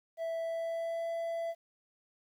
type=tone with pitch glide; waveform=triangle; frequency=659.3 to 668.1 Hz; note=E5 to E5; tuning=0 to +23 cents; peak=-31 dBFS; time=0.17-1.55 s; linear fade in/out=50 ms; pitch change=+23 cents; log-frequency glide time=0.4-1.09 s; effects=11-bit